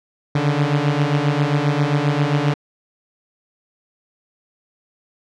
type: beating tone pair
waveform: sawtooth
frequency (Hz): 141.8 / 149.3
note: C#3 / D3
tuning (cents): +40 / +29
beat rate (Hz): 7.5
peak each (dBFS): -15 / -15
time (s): 0.35-2.54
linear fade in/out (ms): 5
effects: low-pass 4000 Hz 12 dB/octave